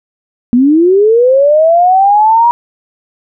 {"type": "linear sweep", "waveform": "sine", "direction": "up", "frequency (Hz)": [233.1, 961], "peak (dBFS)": -4, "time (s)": [0.53, 2.51], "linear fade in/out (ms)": 0, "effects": []}